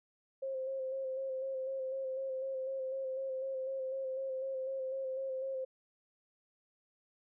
sine tone with vibrato, 529 Hz, C5, 19 cents sharp, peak -35 dBFS, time 0.42-5.65 s, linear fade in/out 10 ms, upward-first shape square, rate 4 Hz, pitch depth 22 cents each way, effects none

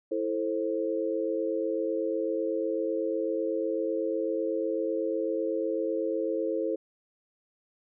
sine chord, A minor, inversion second, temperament just, 330 / 440 / 528 Hz, E4 / A4 / C5, +2 / 0 / +16 cents, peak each -31 dBFS, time 0.11-6.76 s, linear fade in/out 10 ms, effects none

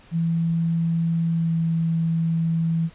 sine tone with pitch glide, 166.1 to 164.48 Hz, E3 to E3, +13 to -4 cents, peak -19 dBFS, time 0.11-2.9 s, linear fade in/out 50 ms, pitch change -17 cents, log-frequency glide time 1.3-1.56 s, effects pink hiss -51 dBFS RMS until 2.94 s + resampled to 8000 Hz

